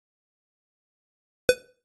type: tone with exponential decay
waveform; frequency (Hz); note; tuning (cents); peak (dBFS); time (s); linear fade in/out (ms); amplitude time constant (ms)
square; 500; B4; +21; -9; 1.49-1.58; 0; 18
effects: noise-tail reverb RT60 0.4 s tail -18 dB re dry + AAC 32 kbps